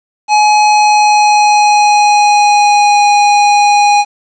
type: tone with pitch glide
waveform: square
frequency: 843 to 823.3 Hz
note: G#5 to G#5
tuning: +26 to -15 cents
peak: -6 dBFS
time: 0.28-4.05 s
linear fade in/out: 50 ms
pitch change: -41 cents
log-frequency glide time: 0.66-3.06 s
effects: resampled to 16000 Hz + 7-bit

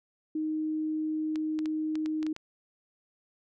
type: tone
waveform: sine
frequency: 311.1 Hz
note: D#4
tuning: in tune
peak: -28 dBFS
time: 0.35-2.33 s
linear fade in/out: 5 ms
type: clicks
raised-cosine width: 0.2 ms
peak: -25 dBFS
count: 8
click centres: 1.358 / 1.59 / 1.658 / 1.955 / 2.06 / 2.229 / 2.266 / 2.364 s
effects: none

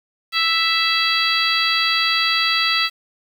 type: harmonic tone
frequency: 660 Hz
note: E5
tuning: 2 cents sharp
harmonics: 2 / 3 / 4 / 5 / 6 / 7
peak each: -23 / -23 / -23 / -23 / -23 / -23 dBFS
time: 0.32-2.9 s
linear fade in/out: 50 ms
effects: 7-bit

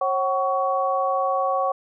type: tone cluster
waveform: sine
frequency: 542 / 755 / 1120 Hz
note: C#5 / F#5 / C#6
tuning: -39 / +35 / +18 cents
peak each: -24 dBFS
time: 0.01-1.72 s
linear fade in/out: 5 ms
effects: none

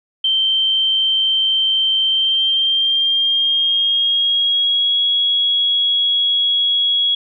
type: tone with pitch glide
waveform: sine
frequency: 3124 to 3329 Hz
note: G7 to G#7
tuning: -7 to +3 cents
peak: -13 dBFS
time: 0.24-7.15 s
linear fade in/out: 5 ms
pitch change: +110 cents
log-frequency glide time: 2.06-4.98 s
effects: none

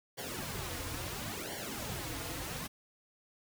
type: noise with flanger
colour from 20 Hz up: pink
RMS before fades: -40 dBFS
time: 0.17-2.68 s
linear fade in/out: 20 ms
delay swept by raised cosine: 0.78 to 5.28 ms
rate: 0.73 Hz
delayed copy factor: -0.9
effects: none

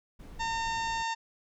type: noise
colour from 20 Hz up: brown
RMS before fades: -45 dBFS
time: 0.19-1.03 s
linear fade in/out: 10 ms
type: harmonic tone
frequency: 910 Hz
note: A#5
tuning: 42 cents flat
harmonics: 1 / 2 / 3 / 4 / 5 / 6 / 7 / 8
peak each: -31 / -37 / -41 / -43 / -45 / -47 / -48 / -49 dBFS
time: 0.39-1.15 s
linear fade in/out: 20 ms
effects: none

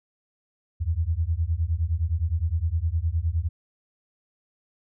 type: beating tone pair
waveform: sine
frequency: 77.78 / 87.48 Hz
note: D#2 / F2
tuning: 0 / +3 cents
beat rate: 9.7 Hz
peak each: -25 dBFS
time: 0.8-3.49 s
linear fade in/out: 20 ms
effects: none

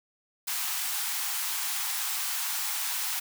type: high-pass noise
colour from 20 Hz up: white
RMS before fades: -31 dBFS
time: 0.47-3.2 s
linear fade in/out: 10 ms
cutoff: 740 Hz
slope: 96 dB/octave
effects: none

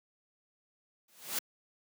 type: noise with exponential growth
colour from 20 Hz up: white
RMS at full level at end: -30 dBFS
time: 1.08-1.39 s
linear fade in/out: 5 ms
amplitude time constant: 67 ms
effects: high-pass 150 Hz 12 dB/octave

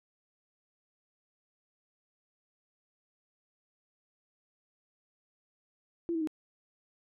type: tone with pitch steps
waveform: sine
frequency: 338.4 / 323.9 / 310 Hz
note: E4 / E4 / D#4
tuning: +45 / -30 / -6 cents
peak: -29 dBFS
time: 6.09-6.273 s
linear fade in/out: 0 ms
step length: 61 ms
effects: none

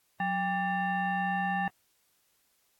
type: tone with frequency modulation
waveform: sine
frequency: 797 Hz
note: G5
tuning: 28 cents sharp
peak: -27 dBFS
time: 0.2-1.68 s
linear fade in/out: 2 ms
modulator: 981 Hz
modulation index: 1.1
effects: white hiss -71 dBFS RMS until 2.79 s + AAC 64 kbps

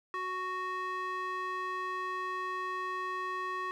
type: tone with band-pass filter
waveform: square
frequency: 370 Hz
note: F#4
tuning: in tune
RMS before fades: -36 dBFS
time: 0.14-3.71 s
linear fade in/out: 0 ms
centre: 1400 Hz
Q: 9.4
effects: none

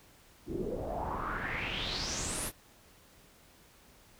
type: noise with low-pass filter sweep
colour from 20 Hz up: pink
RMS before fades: -36 dBFS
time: 0.46-2.52 s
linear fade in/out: 50 ms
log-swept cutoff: 300 to 12000 Hz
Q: 5.4
effects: pink hiss -60 dBFS RMS until 4.19 s

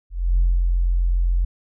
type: tone with ADSR envelope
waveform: sine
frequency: 43.73 Hz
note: F1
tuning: 3 cents sharp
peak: -12 dBFS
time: 0.1-1.45 s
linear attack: 280 ms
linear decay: 230 ms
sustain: -3 dB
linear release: 9 ms
effects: tanh soft clip ceiling -10 dBFS

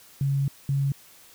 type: tone bursts at uneven times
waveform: sine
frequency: 138.59 Hz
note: C#3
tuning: in tune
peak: -21 dBFS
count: 2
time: 0.21-0.48 / 0.69-0.92 s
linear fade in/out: 2 ms
effects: white hiss -52 dBFS RMS until 1.34 s

